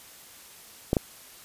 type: clicks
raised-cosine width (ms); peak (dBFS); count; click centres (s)
2; -8; 2; 0.931 / 0.968
effects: white hiss -49 dBFS RMS until 1.44 s + resampled to 32000 Hz